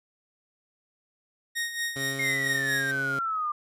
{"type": "tone with tremolo", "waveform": "sawtooth", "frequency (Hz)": 1864.7, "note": "A#6", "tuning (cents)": 0, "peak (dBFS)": -23, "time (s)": [1.55, 2.92], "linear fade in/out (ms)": 20, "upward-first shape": "sine", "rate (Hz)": 4.4, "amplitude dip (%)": 65}
{"type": "tone", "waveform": "15% pulse", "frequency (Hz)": 136.3, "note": "C#3", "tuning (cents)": -29, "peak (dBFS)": -27, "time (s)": [1.96, 3.19], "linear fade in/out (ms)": 2}
{"type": "exponential sweep", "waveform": "sine", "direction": "down", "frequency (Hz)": [2153, 1188], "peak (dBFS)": -26, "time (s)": [2.19, 3.52], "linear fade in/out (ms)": 5}
{"effects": ["resampled to 32000 Hz"]}